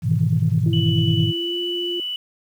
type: chord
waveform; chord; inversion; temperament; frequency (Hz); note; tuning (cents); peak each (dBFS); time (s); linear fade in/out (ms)
sine; E major seventh; first; equal; 103.83 / 123.47 / 155.56 / 164.81; G#2 / B2 / D#3 / E3; 0 / 0 / 0 / 0; -21; 0.02-1.33; 50
type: tone with pitch glide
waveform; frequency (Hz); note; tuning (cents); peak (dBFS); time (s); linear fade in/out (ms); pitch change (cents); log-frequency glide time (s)
sine; 333.5 to 349.9; E4 to F4; +20 to +3; -25; 0.66-2; 2; +83; 1.23-1.59
type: tone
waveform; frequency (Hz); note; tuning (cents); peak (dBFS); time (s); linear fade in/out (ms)
sine; 2968; F#7; +5; -24; 0.73-2.16; 2
effects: tanh soft clip ceiling -6 dBFS + 8-bit